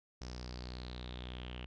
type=tone with low-pass filter sweep; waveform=sawtooth; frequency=61.74 Hz; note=B1; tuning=in tune; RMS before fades=-45 dBFS; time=0.21-1.66 s; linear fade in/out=5 ms; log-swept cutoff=5500 to 2900 Hz; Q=6.6; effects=none